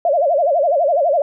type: tone with vibrato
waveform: sine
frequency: 622.3 Hz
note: D#5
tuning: in tune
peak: -12 dBFS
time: 0.05-1.22 s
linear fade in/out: 2 ms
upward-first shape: sine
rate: 12 Hz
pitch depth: 230 cents each way
effects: none